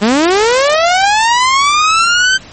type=linear sweep; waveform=sawtooth; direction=up; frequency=195.8 to 1560 Hz; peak=-4 dBFS; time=0.01-2.38 s; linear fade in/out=20 ms; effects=pink hiss -35 dBFS RMS until 2.52 s + MP3 32 kbps